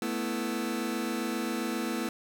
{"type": "chord", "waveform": "sawtooth", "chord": "A suspended second", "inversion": "none", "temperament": "just", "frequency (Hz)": [220, 247.5, 330], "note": ["A3", "B3", "E4"], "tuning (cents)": [0, 4, 2], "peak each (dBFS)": -30, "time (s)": [0.02, 2.09], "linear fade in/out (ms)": 2, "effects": ["9-bit"]}